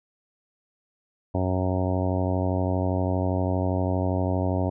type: harmonic tone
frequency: 92.5 Hz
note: F#2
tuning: in tune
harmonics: 1 / 2 / 3 / 4 / 5 / 6 / 7 / 8 / 9 / 10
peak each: -25 / -31 / -29 / -34 / -37 / -33 / -32 / -37 / -40 / -38 dBFS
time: 1.34-4.7 s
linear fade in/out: 10 ms
effects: none